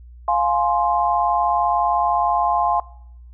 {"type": "chord", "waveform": "sine", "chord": "F minor", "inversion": "none", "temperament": "just", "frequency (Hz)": [698.5, 838.1, 1047.7], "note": ["F5", "Ab5", "C6"], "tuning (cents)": [0, 16, 2], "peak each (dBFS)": -20, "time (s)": [0.28, 2.8], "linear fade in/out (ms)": 2, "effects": ["noise-tail reverb RT60 0.7 s tail -21 dB re dry", "added 60 Hz sine -39 dBFS peak until 3.33 s"]}